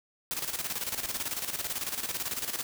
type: noise with tremolo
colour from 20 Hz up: white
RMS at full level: -32 dBFS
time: 0.31-2.63 s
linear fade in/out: 0 ms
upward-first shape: square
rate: 18 Hz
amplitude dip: 65%
effects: none